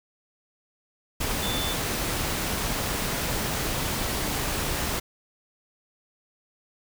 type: tone in noise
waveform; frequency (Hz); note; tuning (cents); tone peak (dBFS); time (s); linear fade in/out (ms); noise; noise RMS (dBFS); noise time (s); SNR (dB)
sine; 3520; A7; 0; -31; 1.42-1.74; 10; pink; -28; 1.2-5; -6
effects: none